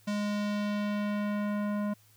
square tone with low-pass filter sweep, 206.8 Hz, G#3, 7 cents flat, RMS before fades -31 dBFS, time 0.07-1.94 s, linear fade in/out 10 ms, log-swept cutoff 7200 to 1200 Hz, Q 0.9, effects added 106 Hz sine -62 dBFS peak until 2.16 s + white hiss -63 dBFS RMS until 2.16 s

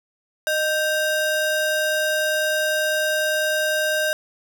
square ring-modulated tone, 1092 Hz, C#6, 26 cents flat, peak -17 dBFS, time 0.47-4.13 s, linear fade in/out 0 ms, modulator 475 Hz, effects none

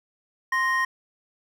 triangle tone pair together, 1046.5 / 1864.7 Hz, C6 / A#6, 0 / 0 cents, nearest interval minor seventh, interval 1000 cents, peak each -23 / -21 dBFS, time 0.52-0.85 s, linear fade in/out 5 ms, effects none

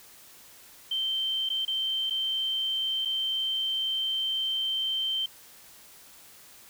sine tone with dropouts, 3119 Hz, G7, 9 cents flat, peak -26 dBFS, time 0.91-5.26 s, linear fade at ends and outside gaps 5 ms, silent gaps 1.491-1.5 / 1.651-1.678 / 2.099-2.106 / 3.051-3.055 s, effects white hiss -52 dBFS RMS until 6.69 s

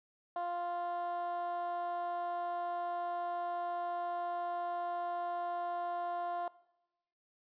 15% pulse tone with band-pass filter, 349.2 Hz, F4, in tune, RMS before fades -37 dBFS, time 0.36-6.48 s, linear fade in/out 2 ms, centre 780 Hz, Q 4.1, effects noise-tail reverb RT60 0.9 s tail -20 dB re dry + resampled to 11025 Hz

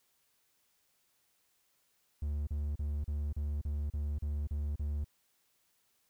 triangle tone bursts, 73.42 Hz, D2, in tune, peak -30 dBFS, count 10, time 2.22-5.044 s, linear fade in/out 5 ms, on 250 ms, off 36 ms, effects white hiss -74 dBFS RMS until 6.09 s

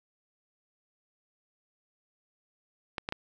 clicks, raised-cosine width 0.3 ms, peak -16 dBFS, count 3, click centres 2.982 / 3.089 / 3.124 s, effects none

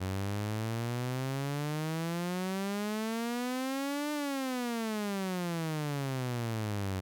sawtooth exponential two-way sweep, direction up then down, 92.5 to 300 to 92.5 Hz, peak -28 dBFS, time 0-7.01 s, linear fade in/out 20 ms, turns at 4.12 s, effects none

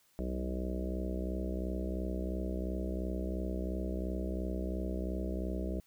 harmonic tone with a mistuned harmonic, 62.9 Hz, B1, 32 cents sharp, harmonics 1 / 3 / 4 / 5 / 6 / 7 / 8 / 9 / 10, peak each -36 / -39 / -50 / -42 / -44 / -48 / -49 / -48 / -46 dBFS, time 0.19-5.8 s, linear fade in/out 0 ms, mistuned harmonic 3, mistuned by +19 cents, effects white hiss -69 dBFS RMS until 5.86 s

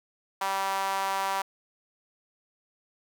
sawtooth tone with high-pass filter, 194.2 Hz, G3, 16 cents flat, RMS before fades -29 dBFS, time 0.41-1.42 s, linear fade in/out 5 ms, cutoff 900 Hz, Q 3.4, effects none

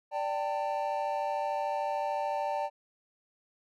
triangle chord, D suspended fourth, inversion none, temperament equal with one note detuned, 587.3 / 784 / 897.5 Hz, D5 / G5 / A5, 0 / 0 / +34 cents, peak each -32 dBFS, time 0.11-2.7 s, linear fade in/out 50 ms, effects none

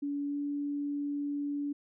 sine tone with pitch glide, 285.6 to 287.6 Hz, D4 to D4, -48 to -36 cents, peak -31 dBFS, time 0.02-1.73 s, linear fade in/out 10 ms, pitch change +12 cents, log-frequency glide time 0.27-0.37 s, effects none

